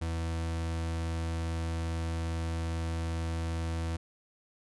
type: tone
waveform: 40% pulse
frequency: 82.41 Hz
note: E2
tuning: in tune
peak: -30 dBFS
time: 0.01-3.97 s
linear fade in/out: 10 ms
effects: resampled to 24000 Hz